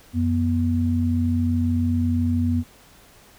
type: tone pair together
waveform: sine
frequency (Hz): 90.2 / 243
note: F#2 / B3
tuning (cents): -44 / -28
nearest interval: octave + perfect fourth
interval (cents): 1716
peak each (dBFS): -21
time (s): 0.13-2.64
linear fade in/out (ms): 50
effects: pink hiss -51 dBFS RMS until 3.38 s